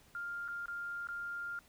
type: tone with dropouts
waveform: sine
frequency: 1400 Hz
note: F6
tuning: 4 cents sharp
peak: -38 dBFS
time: 0.15-1.59 s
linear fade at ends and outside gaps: 1 ms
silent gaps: 0.48-0.485 / 0.658-0.682 / 1.071-1.087 s
effects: pink hiss -64 dBFS RMS until 1.68 s